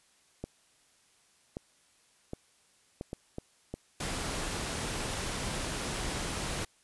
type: clicks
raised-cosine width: 2 ms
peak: -23 dBFS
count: 7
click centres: 0.44 / 1.569 / 2.334 / 3.011 / 3.131 / 3.384 / 3.74 s
type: noise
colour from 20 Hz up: pink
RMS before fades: -35 dBFS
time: 4-6.65 s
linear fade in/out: 5 ms
effects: white hiss -66 dBFS RMS until 6.83 s + resampled to 24000 Hz